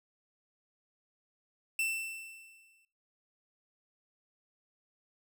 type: tone with exponential decay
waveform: 45% pulse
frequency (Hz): 2673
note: E7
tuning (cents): +23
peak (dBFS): -28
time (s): 1.79-2.85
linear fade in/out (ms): 2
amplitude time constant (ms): 230
effects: noise-tail reverb RT60 0.5 s tail -25 dB re dry